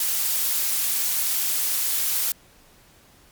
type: noise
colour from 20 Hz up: blue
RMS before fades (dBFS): -23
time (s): 0-2.32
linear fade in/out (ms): 2
effects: pink hiss -54 dBFS RMS until 3.31 s + MP3 96 kbps